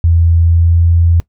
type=tone with pitch glide; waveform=sine; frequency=83.7 to 84.57 Hz; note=E2 to E2; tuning=+27 to +45 cents; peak=-6 dBFS; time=0.04-1.2 s; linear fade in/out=0 ms; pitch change=+18 cents; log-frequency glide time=0.41-0.82 s; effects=noise-tail reverb RT60 0.1 s tail -20 dB re dry